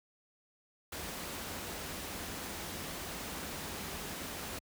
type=band-stop noise; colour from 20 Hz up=pink; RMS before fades=-41 dBFS; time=0.92-4.59 s; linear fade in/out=5 ms; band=100 to 140 Hz; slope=96 dB/octave; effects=high-pass 60 Hz 12 dB/octave